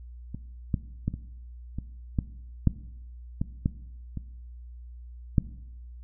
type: clicks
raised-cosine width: 5 ms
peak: -22 / -12 / -13 / -22 / -20 / -12 / -7 / -14 / -11 / -21 / -7 dBFS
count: 11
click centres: 0.346 / 0.742 / 1.08 / 1.14 / 1.786 / 2.188 / 2.673 / 3.415 / 3.659 / 4.173 / 5.382 s
effects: noise-tail reverb RT60 0.9 s tail -18 dB re dry + added 60 Hz sine -41 dBFS peak until 6.03 s